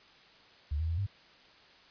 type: tone with pitch steps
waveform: sine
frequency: 73.3 / 80.8 / 83.2 / 99.1 Hz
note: D2 / E2 / E2 / G2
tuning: -3 / -34 / +17 / +19 cents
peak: -29 dBFS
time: 0.71-1.066 s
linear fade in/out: 10 ms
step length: 89 ms
effects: white hiss -58 dBFS RMS until 1.9 s + resampled to 11025 Hz